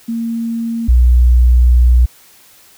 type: tone pair in turn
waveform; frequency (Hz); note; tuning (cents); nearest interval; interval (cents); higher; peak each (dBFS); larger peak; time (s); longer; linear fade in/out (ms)
sine; 230 / 60.92; A#3 / B1; -23 / -23; octave + major seventh; 2300; first; -16 / -5; second; 0.08-0.88 / 0.88-2.06; second; 10
effects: white hiss -45 dBFS RMS until 2.77 s